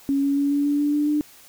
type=tone with pitch steps; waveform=sine; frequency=277.2 / 280.1 / 283 / 286 / 289 / 292 / 295 / 298.1 Hz; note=C#4 / C#4 / C#4 / D4 / D4 / D4 / D4 / D4; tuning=0 / +18 / +36 / -46 / -28 / -10 / +8 / +26 cents; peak=-18 dBFS; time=0.09-1.21 s; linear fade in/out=0 ms; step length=140 ms; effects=white hiss -49 dBFS RMS until 1.48 s